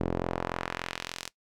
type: tone with band-pass filter sweep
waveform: sawtooth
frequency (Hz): 43.46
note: F1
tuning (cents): -8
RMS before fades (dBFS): -34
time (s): 0-1.3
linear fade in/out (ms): 10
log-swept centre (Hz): 330 to 6200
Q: 0.85
effects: noise-tail reverb RT60 0.1 s tail -20 dB re dry